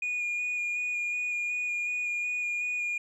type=tone with vibrato; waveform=sine; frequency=2444 Hz; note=D#7; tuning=32 cents flat; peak=-26 dBFS; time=0.02-2.98 s; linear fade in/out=5 ms; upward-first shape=square; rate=2.7 Hz; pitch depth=12 cents each way; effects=tanh soft clip ceiling -27 dBFS